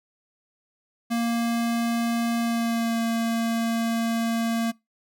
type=tone with pitch glide; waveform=square; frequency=233.1 to 229.2 Hz; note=A#3 to A#3; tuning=0 to -29 cents; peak=-23 dBFS; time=1.1-4.72 s; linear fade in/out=20 ms; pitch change=-29 cents; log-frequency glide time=2.4-3 s; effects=noise-tail reverb RT60 0.2 s tail -23 dB re dry